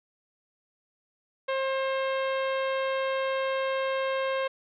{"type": "tone", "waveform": "sawtooth", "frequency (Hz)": 533, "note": "C5", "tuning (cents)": 32, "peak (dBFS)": -22, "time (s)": [1.48, 4.48], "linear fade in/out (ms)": 10, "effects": ["resampled to 8000 Hz", "9-bit"]}